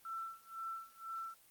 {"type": "tone with tremolo", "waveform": "sine", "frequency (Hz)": 1338, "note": "E6", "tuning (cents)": 25, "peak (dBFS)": -39, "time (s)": [0.05, 1.34], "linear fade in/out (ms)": 2, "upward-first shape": "sine", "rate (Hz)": 2, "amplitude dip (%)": 95, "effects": ["white hiss -65 dBFS RMS until 1.5 s", "Opus 24 kbps"]}